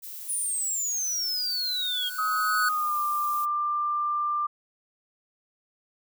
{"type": "noise", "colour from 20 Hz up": "violet", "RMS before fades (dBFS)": -39, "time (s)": [0.02, 3.46], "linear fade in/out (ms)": 20}
{"type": "exponential sweep", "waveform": "sine", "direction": "down", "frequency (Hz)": [9910, 3197], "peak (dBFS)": -26, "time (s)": [0.28, 2.1], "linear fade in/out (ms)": 20}
{"type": "tone with exponential growth", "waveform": "square", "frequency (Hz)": 1480, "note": "F#6", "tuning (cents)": 0, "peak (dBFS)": -23, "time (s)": [0.98, 2.69], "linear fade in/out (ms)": 5, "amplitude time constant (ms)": 370}
{"type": "tone with pitch glide", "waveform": "sine", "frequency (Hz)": [1267, 1189], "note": ["D#6", "D6"], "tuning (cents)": [31, 21], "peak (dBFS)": -24, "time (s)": [2.18, 4.47], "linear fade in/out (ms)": 10, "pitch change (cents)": -110, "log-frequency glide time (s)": [2.59, 3]}
{"effects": []}